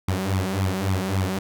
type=tone with flanger; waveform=sawtooth; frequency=95.3 Hz; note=G2; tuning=48 cents flat; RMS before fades=-24 dBFS; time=0.08-1.39 s; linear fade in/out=5 ms; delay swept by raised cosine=0.85 to 5.55 ms; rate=3.6 Hz; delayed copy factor=+0.8; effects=none